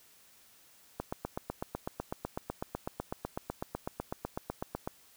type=click train; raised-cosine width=1 ms; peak=-20 dBFS; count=32; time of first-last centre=1-4.875 s; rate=8 Hz; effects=white hiss -61 dBFS RMS until 5.16 s